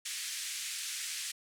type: band-pass noise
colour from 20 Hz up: white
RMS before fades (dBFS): -39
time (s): 0.05-1.32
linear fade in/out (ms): 10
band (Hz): 1800 to 9500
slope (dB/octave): 24
effects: none